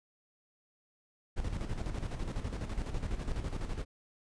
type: noise with tremolo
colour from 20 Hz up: brown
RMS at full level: -34 dBFS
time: 1.36-3.85 s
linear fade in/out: 20 ms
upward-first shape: square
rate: 12 Hz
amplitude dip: 55%
effects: resampled to 22050 Hz